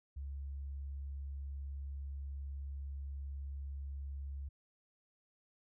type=tone; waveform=sine; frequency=69.4 Hz; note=C#2; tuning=3 cents sharp; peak=-40 dBFS; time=0.16-4.49 s; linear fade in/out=10 ms; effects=none